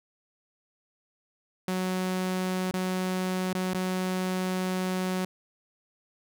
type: tone with dropouts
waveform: sawtooth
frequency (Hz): 185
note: F#3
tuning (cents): 0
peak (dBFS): -23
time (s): 1.68-5.25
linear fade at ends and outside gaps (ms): 2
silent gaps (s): 2.711-2.738 / 3.531-3.55 / 3.735-3.746
effects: none